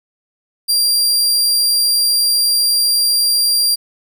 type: tone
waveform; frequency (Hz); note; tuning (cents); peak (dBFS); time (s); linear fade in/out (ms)
sawtooth; 4756; D8; +21; -9; 0.68-3.76; 20
effects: none